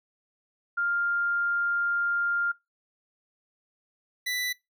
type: tone pair in turn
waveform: sine / 25% pulse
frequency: 1400 / 1979.9 Hz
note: F6 / B6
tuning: +4 / +4 cents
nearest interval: tritone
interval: 600 cents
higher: second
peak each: -24 dBFS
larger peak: neither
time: 0.77-2.52 / 4.26-4.53 s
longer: first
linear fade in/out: 10 ms
effects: noise-tail reverb RT60 0.2 s tail -22 dB re dry